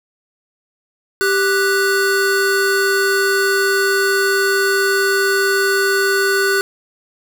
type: tone pair together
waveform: square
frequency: 392.3 / 1480 Hz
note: G4 / F#6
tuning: +1 / 0 cents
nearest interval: octave + major seventh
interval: 2299 cents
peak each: -17 dBFS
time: 1.21-6.61 s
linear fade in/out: 0 ms
effects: none